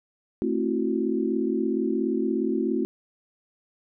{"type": "chord", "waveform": "sine", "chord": "F# half-diminished seventh", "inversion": "first", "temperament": "just", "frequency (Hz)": [222, 266.4, 333, 370], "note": ["A3", "C4", "E4", "F#4"], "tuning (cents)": [16, 31, 18, 0], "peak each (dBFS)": -28, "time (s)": [0.42, 2.85], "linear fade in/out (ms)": 0, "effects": []}